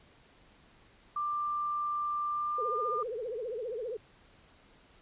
sine tone with pitch glide, 1185 to 1203.6 Hz, D6 to D6, +15 to +42 cents, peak -30 dBFS, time 1.16-3.03 s, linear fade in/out 5 ms, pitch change +27 cents, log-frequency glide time 2.26-2.79 s
sine tone with vibrato, 466.2 Hz, A#4, in tune, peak -34 dBFS, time 2.58-3.97 s, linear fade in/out 5 ms, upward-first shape triangle, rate 15 Hz, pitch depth 220 cents each way
effects pink hiss -61 dBFS RMS until 5.01 s + resampled to 8000 Hz

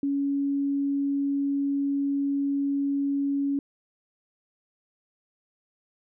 sine tone, 280 Hz, C#4, 18 cents sharp, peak -23 dBFS, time 0.03-3.59 s, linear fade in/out 2 ms, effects none

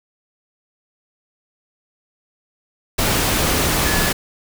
sine tone in noise, 1710 Hz, A6, 50 cents flat, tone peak -24 dBFS, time 3.85-4.1 s, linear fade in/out 10 ms, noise pink, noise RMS -18 dBFS, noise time 2.98-4.13 s, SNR -9 dB, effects none

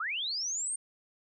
sine linear sweep, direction up, 1174.7 to 8850 Hz, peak -31 dBFS, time 0-0.76 s, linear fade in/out 5 ms, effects none

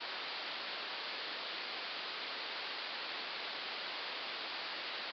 white low-pass noise, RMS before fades -42 dBFS, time 0-5.12 s, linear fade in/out 20 ms, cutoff 4800 Hz, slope 96 dB/octave, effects high-pass 400 Hz 12 dB/octave

